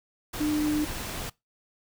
sine tone in noise, 301.4 Hz, D4, 45 cents sharp, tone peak -23 dBFS, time 0.4-0.85 s, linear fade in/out 10 ms, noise pink, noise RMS -35 dBFS, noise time 0.33-1.3 s, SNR +9 dB, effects noise-tail reverb RT60 0.2 s tail -22 dB re dry

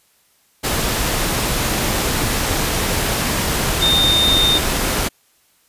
sine tone in noise, 3646 Hz, A#7, 39 cents flat, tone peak -13 dBFS, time 3.81-4.59 s, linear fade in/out 20 ms, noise pink, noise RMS -19 dBFS, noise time 0.63-5.09 s, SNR +3 dB, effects white hiss -58 dBFS RMS until 5.68 s + resampled to 32000 Hz

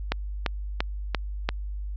click train, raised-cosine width 0.3 ms, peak -8 dBFS, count 5, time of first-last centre 0.12-1.49 s, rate 2.92 Hz, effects added 50 Hz sine -30 dBFS peak until 1.96 s + resampled to 16000 Hz

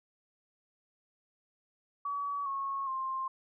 sine tone with pitch steps, 1137 / 1095.7 / 1056 Hz, C#6 / C#6 / C6, +44 / -20 / +16 cents, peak -32 dBFS, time 2.05-3.28 s, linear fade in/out 5 ms, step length 410 ms, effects none

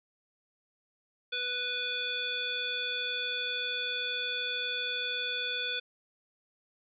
harmonic tone, 493.9 Hz, B4, in tune, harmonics 1 / 3 / 5 / 7 / 9, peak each -43 / -37 / -37 / -34 / -45 dBFS, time 1.32-5.8 s, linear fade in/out 10 ms, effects none

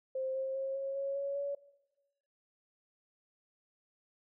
sine tone with pitch steps, 525 / 531.4 / 537.9 / 544.5 / 551.1 / 557.8 / 564.6 Hz, C5 / C5 / C5 / C#5 / C#5 / C#5 / C#5, +6 / +27 / +48 / -31 / -10 / +11 / +32 cents, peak -33 dBFS, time 0.15-1.55 s, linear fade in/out 5 ms, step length 200 ms, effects noise-tail reverb RT60 1.0 s tail -19 dB re dry

